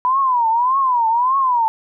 sine tone with vibrato, 987.8 Hz, B5, in tune, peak -13 dBFS, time 0.05-1.68 s, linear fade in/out 0 ms, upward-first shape triangle, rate 1.7 Hz, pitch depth 200 cents each way, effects none

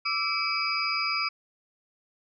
sine tone cluster, 1167 / 1321 / 2308 / 2554 / 4910 Hz, D6 / E6 / D7 / D#7 / D#8, -11 / +3 / -31 / +45 / -24 cents, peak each -34 / -32 / -30 / -36 / -30 dBFS, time 0.05-1.29 s, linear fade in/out 10 ms, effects none

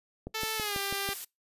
click train, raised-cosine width 2 ms, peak -24 dBFS, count 6, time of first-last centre 0.27-1.09 s, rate 6.1 Hz
5% pulse tone with pitch glide, 440 to 396.6 Hz, A4 to G4, 0 to +20 cents, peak -20 dBFS, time 0.34-1.14 s, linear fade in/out 10 ms, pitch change -180 cents, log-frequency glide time 0.56-0.77 s
blue noise, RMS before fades -38 dBFS, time 0.4-1.25 s, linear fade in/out 10 ms
effects noise-tail reverb RT60 0.2 s tail -25 dB re dry + resampled to 32000 Hz

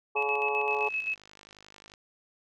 harmonic tone, 141.5 Hz, C#3, 36 cents sharp, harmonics 3 / 4 / 5 / 6 / 7 / 8, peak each -31 / -41 / -40 / -31 / -41 / -37 dBFS, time 0.15-0.89 s, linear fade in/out 10 ms
sine tone with tremolo, 2584 Hz, E7, 35 cents flat, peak -27 dBFS, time 0.16-1.15 s, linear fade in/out 10 ms, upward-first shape square, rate 7.7 Hz, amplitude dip 55%
click train, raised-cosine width 0.2 ms, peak -33 dBFS, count 64, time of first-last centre 0.71-1.938 s, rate 51.3 Hz
effects none

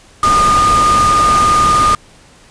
sine tone in noise, 1219 Hz, D#6, 36 cents flat, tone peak -8 dBFS, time 0.23-1.95 s, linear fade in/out 2 ms, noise pink, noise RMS -18 dBFS, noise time 0.23-1.95 s, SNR +7 dB, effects pink hiss -44 dBFS RMS until 2.5 s + resampled to 22050 Hz

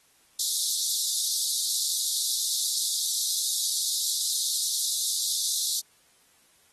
pink high-pass noise, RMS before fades -27 dBFS, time 0.39-5.8 s, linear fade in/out 5 ms, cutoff 3600 Hz, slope 96 dB/octave, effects white hiss -62 dBFS RMS until 6.72 s + AAC 32 kbps

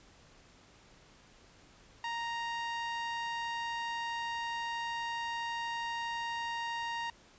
5% pulse tone with low-pass filter, 932.3 Hz, A#5, in tune, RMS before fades -37 dBFS, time 2.04-7.1 s, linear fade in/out 2 ms, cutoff 1900 Hz, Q 0.54, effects pink hiss -60 dBFS RMS until 7.38 s + resampled to 16000 Hz

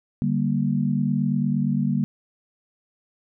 sine chord, G minor, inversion second, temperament just, 147 / 196 / 235.2 Hz, D3 / G3 / Bb3, +2 / 0 / +16 cents, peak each -24 dBFS, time 0.22-2.04 s, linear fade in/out 0 ms, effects none

